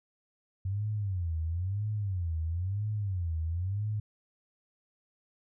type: tone with vibrato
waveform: sine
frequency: 92.5 Hz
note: F#2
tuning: in tune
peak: -29 dBFS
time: 0.65-4 s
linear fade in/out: 5 ms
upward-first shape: sine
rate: 1 Hz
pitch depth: 250 cents each way
effects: none